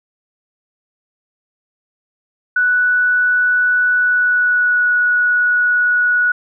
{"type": "tone with pitch glide", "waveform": "sine", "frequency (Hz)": [1480, 1464.7], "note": ["F#6", "F#6"], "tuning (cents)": [0, -18], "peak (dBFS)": -11, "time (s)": [2.56, 6.32], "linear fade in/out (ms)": 5, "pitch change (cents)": -18, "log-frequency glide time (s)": [3.95, 4.94], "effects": []}